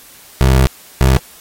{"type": "tone pair in turn", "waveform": "25% pulse", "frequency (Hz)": [65.41, 65.41], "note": ["C2", "C2"], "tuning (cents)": [0, 0], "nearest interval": "unison", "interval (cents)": 0, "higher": "neither", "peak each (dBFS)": -4, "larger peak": "neither", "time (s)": [[0.41, 0.67], [1.01, 1.17]], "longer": "first", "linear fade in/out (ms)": 0, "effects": ["white hiss -41 dBFS RMS until 1.4 s", "AAC 48 kbps"]}